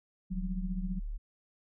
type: tone with tremolo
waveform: sine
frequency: 185 Hz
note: F#3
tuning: in tune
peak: -30 dBFS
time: 0.3-1 s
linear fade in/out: 20 ms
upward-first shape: triangle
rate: 15 Hz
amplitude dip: 85%
type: tone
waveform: sine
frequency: 36.71 Hz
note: D1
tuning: in tune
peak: -34 dBFS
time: 0.31-1.18 s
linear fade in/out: 20 ms
effects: none